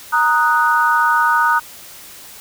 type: chord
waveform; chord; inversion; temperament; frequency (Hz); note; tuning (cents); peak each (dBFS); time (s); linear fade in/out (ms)
sine; D# minor; second; equal; 932.3 / 1244.5 / 1480; A#5 / D#6 / F#6; 0 / 0 / 0; -16; 0.12-1.6; 20
effects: white hiss -38 dBFS RMS until 2.4 s